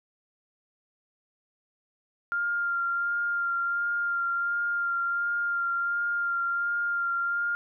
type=tone with vibrato; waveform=sine; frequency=1396.9 Hz; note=F6; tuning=in tune; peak=-25 dBFS; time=2.32-7.55 s; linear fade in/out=0 ms; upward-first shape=sine; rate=1.4 Hz; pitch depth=16 cents each way; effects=none